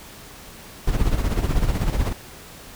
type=noise with tremolo; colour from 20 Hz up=brown; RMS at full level=-18 dBFS; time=0.87-2.13 s; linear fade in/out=5 ms; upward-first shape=sine; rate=16 Hz; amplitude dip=65%; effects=pink hiss -42 dBFS RMS until 2.75 s